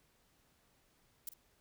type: noise with echo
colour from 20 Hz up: violet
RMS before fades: -42 dBFS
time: 1.27-1.29 s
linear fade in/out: 2 ms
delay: 47 ms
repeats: 1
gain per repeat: -12 dB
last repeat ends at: 1.337 s
effects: pink hiss -72 dBFS RMS until 1.6 s